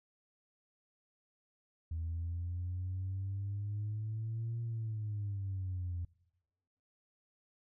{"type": "exponential two-way sweep", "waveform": "sine", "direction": "up then down", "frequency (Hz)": [80.8, 116.8, 86], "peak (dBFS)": -34, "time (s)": [1.91, 6.05], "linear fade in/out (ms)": 5, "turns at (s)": 4.61, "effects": ["noise-tail reverb RT60 1.0 s tail -23 dB re dry", "tanh soft clip ceiling -32 dBFS"]}